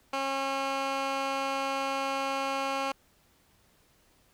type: tone with band-pass filter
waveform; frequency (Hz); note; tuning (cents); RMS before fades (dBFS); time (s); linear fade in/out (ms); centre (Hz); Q
15% pulse; 271.8; C#4; -34; -31; 0.13-2.92; 5; 1700; 0.58
effects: pink hiss -65 dBFS RMS until 4.33 s